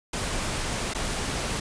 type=noise with dropouts; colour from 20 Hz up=pink; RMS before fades=-29 dBFS; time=0.13-1.6 s; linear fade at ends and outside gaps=5 ms; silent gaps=0.937-0.947 s; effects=resampled to 22050 Hz